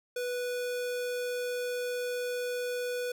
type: tone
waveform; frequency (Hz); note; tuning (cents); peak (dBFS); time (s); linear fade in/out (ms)
square; 492.3; B4; -6; -32; 0.16-3.12; 5
effects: none